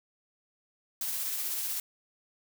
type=noise with tremolo; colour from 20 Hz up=blue; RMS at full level=-32 dBFS; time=1.01-1.8 s; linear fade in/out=2 ms; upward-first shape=triangle; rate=16 Hz; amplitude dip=30%; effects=none

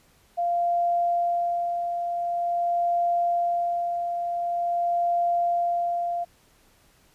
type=tone with tremolo; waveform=sine; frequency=694 Hz; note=F5; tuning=11 cents flat; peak=-20 dBFS; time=0.37-6.25 s; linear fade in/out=20 ms; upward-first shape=sine; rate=0.46 Hz; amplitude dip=45%; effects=pink hiss -60 dBFS RMS until 7.14 s + resampled to 32000 Hz

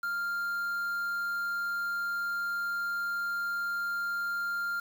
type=tone with quantisation; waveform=triangle; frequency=1396.9 Hz; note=F6; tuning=in tune; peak=-28 dBFS; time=0.03-4.8 s; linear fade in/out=5 ms; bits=8; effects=none

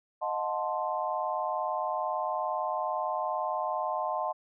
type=chord; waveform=sine; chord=D# diminished seventh; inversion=none; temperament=equal with one note detuned; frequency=622.3 / 722.3 / 880 / 1046.5 Hz; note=D#5 / F#5 / A5 / C6; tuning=0 / -42 / 0 / 0 cents; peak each=-34 dBFS; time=0.21-4.33 s; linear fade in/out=20 ms; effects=none

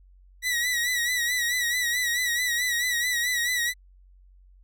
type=tone with vibrato; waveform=sawtooth; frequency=1940 Hz; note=B6; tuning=31 cents flat; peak=-20 dBFS; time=0.42-3.74 s; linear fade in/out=50 ms; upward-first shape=sine; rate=4.6 Hz; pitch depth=60 cents each way; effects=added 46 Hz sine -51 dBFS peak until 4.63 s

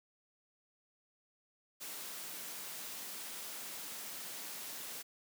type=high-pass noise; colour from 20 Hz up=white; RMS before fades=-45 dBFS; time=1.8-5.03 s; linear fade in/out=20 ms; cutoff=150 Hz; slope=24 dB/octave; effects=none

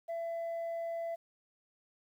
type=tone; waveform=sine; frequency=670 Hz; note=E5; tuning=28 cents sharp; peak=-32 dBFS; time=0.08-1.16 s; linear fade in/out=20 ms; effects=tanh soft clip ceiling -34 dBFS + 11-bit

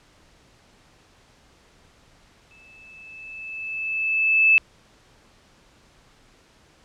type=tone with exponential growth; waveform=sine; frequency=2622 Hz; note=E7; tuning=10 cents flat; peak=-11 dBFS; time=2.51-4.58 s; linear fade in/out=0 ms; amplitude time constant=450 ms; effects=pink hiss -56 dBFS RMS until 6.84 s + low-pass 7000 Hz 12 dB/octave

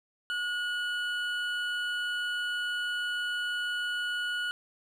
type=tone pair together; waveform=triangle; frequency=1446.2 / 2960 Hz; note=F#6 / F#7; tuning=-40 / 0 cents; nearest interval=octave; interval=1240 cents; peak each=-29 / -34 dBFS; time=0.3-4.51 s; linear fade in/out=0 ms; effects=none

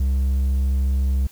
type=tone with hard clipping; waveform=sine; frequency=66.7 Hz; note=C2; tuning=34 cents sharp; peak=-18 dBFS; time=0-1.27 s; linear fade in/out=5 ms; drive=3 dB; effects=white hiss -50 dBFS RMS until 1.31 s

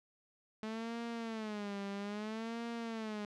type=tone with vibrato; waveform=sawtooth; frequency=215.6 Hz; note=A3; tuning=35 cents flat; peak=-35 dBFS; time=0.63-3.25 s; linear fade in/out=0 ms; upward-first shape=sine; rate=0.61 Hz; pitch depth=140 cents each way; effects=low-pass 5000 Hz 12 dB/octave

